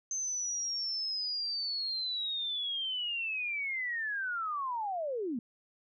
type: linear sweep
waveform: sine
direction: down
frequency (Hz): 6272 to 217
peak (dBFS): -32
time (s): 0.11-5.39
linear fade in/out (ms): 2
effects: none